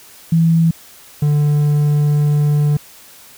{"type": "tone pair in turn", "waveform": ["sine", "triangle"], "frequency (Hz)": [164.81, 147.47], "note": ["E3", "D3"], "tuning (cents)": [0, 8], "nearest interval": "major second", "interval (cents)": 192, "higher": "first", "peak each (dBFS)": -9, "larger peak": "neither", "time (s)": [[0.32, 0.71], [1.22, 2.77]], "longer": "second", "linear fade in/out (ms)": 5, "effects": ["white hiss -42 dBFS RMS until 3.37 s"]}